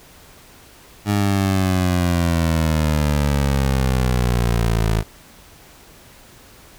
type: exponential sweep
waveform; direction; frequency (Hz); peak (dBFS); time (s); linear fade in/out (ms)
20% pulse; down; 103.83 to 53.5; -11; 1.05-5.04; 50
effects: pink hiss -46 dBFS RMS until 6.78 s